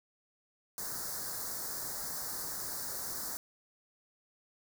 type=band-stop noise; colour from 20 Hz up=white; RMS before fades=-39 dBFS; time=0.78-3.37 s; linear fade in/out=0 ms; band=1800 to 4400 Hz; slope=48 dB/octave; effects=none